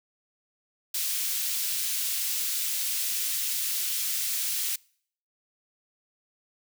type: high-pass noise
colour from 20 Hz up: white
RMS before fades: -29 dBFS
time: 0.94-4.76 s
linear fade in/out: 5 ms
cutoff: 2800 Hz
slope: 12 dB/octave
effects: noise-tail reverb RT60 0.6 s tail -26 dB re dry